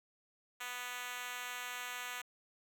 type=tone with high-pass filter; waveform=5% pulse; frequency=246.9 Hz; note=B3; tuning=in tune; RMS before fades=-43 dBFS; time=0.6-2.22 s; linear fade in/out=10 ms; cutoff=1000 Hz; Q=0.74; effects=none